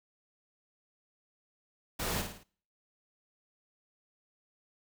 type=noise with echo; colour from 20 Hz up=pink; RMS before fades=-34 dBFS; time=1.99-2.22 s; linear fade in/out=10 ms; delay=54 ms; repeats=4; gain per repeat=-6 dB; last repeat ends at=2.436 s; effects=noise-tail reverb RT60 0.5 s tail -23 dB re dry